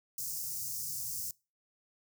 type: band-stop noise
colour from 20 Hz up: white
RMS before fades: -38 dBFS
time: 0.18-1.31 s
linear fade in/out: 2 ms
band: 160 to 5100 Hz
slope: 48 dB/octave
effects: noise-tail reverb RT60 0.3 s tail -24 dB re dry + high-pass 80 Hz 12 dB/octave